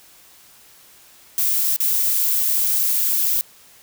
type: noise with dropouts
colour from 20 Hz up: violet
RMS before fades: -19 dBFS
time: 1.38-3.41 s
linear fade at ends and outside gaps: 0 ms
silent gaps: 1.763-1.803 s
effects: white hiss -49 dBFS RMS until 3.82 s